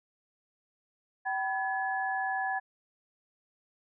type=tone cluster; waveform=sine; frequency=768 / 987 / 1702 Hz; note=G5 / B5 / G#6; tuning=-36 / -1 / +42 cents; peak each=-31 / -40 / -33 dBFS; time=1.25-2.6 s; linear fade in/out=20 ms; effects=none